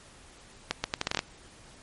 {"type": "accelerating click train", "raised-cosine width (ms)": 0.2, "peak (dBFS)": -9, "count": 9, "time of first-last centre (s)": [0.71, 1.191], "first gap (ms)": 130, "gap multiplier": 0.76, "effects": ["pink hiss -53 dBFS RMS until 1.82 s", "MP3 48 kbps"]}